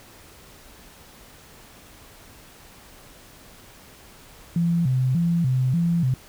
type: tone with vibrato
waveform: sine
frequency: 148.1 Hz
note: D3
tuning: 15 cents sharp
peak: -18 dBFS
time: 4.56-6.14 s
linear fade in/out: 2 ms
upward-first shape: square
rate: 1.7 Hz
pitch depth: 240 cents each way
effects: pink hiss -48 dBFS RMS until 6.28 s